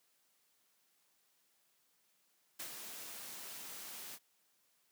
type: noise with ADSR envelope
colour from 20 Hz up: white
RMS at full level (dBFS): -43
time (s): 2.59-4.19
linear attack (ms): 11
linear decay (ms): 89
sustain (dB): -5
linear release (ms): 50
effects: white hiss -75 dBFS RMS until 4.91 s + high-pass 150 Hz 12 dB/octave